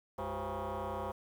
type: tone with frequency modulation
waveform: sine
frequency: 207.7 Hz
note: G#3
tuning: in tune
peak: -33 dBFS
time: 0.18-1.12 s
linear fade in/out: 10 ms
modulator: 149 Hz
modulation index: 6.4
effects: tanh soft clip ceiling -34 dBFS + 10-bit